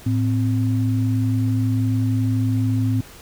sine tone pair together, 109.2 / 259.7 Hz, A2 / C4, -13 / -13 cents, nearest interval octave + minor third, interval 1500 cents, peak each -18 / -22 dBFS, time 0.06-3.01 s, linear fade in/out 5 ms, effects pink hiss -43 dBFS RMS until 3.21 s

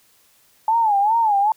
sine tone with vibrato, 858 Hz, A5, 44 cents flat, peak -14 dBFS, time 0.68-1.52 s, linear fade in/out 2 ms, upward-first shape sine, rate 2.5 Hz, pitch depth 140 cents each way, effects white hiss -57 dBFS RMS until 1.56 s

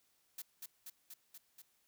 blue noise with echo, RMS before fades -45 dBFS, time 0.38-0.42 s, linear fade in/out 5 ms, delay 240 ms, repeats 5, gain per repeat -2 dB, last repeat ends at 1.62 s, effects white hiss -75 dBFS RMS until 1.87 s

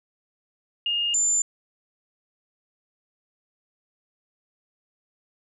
sine tone pair in turn, 2837 / 7149 Hz, F7 / A8, +27 / +27 cents, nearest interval octave + major third, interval 1600 cents, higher second, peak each -22 / -19 dBFS, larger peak second, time 0.86-1.14 / 1.14-1.42 s, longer neither, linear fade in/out 2 ms, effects none

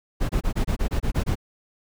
brown noise bursts, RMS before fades -22 dBFS, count 10, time 0.2-1.355 s, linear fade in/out 20 ms, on 93 ms, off 25 ms, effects none

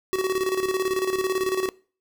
square tone with tremolo, 376.1 Hz, F#4, 28 cents sharp, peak -21 dBFS, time 0.13-1.69 s, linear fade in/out 0 ms, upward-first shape square, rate 18 Hz, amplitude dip 60%, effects noise-tail reverb RT60 0.4 s tail -22 dB re dry

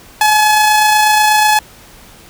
sawtooth tone with amplitude modulation, 852 Hz, G#5, 44 cents sharp, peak -3 dBFS, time 0.21-1.59 s, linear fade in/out 2 ms, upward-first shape sine, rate 28.2 Hz, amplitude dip 25%, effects pink hiss -40 dBFS RMS until 2.29 s

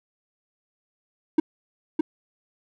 triangle tone with echo, 313.3 Hz, D#4, 12 cents sharp, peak -11 dBFS, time 1.38-1.4 s, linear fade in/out 5 ms, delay 610 ms, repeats 1, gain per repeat -4 dB, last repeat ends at 2.01 s, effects none

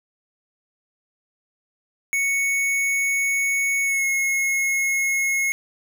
square tone with pitch glide, 2217 to 2170 Hz, C#7 to C#7, 0 to -37 cents, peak -20 dBFS, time 2.13-5.52 s, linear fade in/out 0 ms, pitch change -37 cents, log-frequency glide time 3.83-4.05 s, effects none

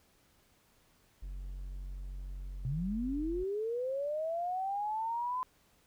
triangle tone, 46.37 Hz, F#1, 5 cents sharp, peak -37 dBFS, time 1.22-3.44 s, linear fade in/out 10 ms
sine linear sweep, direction up, 119.9 to 1025 Hz, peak -32 dBFS, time 2.65-5.43 s, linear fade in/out 0 ms
effects pink hiss -68 dBFS RMS until 5.86 s

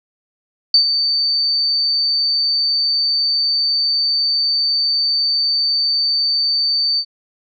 sine tone with ADSR envelope, 4574 Hz, D8, 47 cents flat, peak -6 dBFS, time 0.74-7.05 s, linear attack 3 ms, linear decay 93 ms, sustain -8 dB, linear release 66 ms, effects none

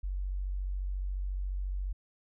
sine tone, 47.12 Hz, F#1, 32 cents sharp, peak -31 dBFS, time 0.03-1.93 s, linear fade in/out 10 ms, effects none

